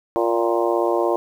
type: harmonic tone with a mistuned harmonic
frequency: 116.54 Hz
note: A#2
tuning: in tune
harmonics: 3 / 4 / 5 / 6 / 7 / 8 / 9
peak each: -21 / -24 / -23 / -27 / -29 / -28 / -29 dBFS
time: 0.16-1.16 s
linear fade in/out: 0 ms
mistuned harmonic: 7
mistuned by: -39 cents
effects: 8-bit